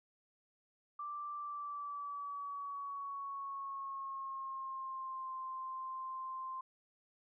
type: tone with pitch glide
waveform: sine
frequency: 1174.7 to 1046.5 Hz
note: D6 to C6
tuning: 0 to 0 cents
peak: -40 dBFS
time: 0.99-6.61 s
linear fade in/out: 5 ms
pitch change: -200 cents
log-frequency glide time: 1.35-5.32 s
effects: none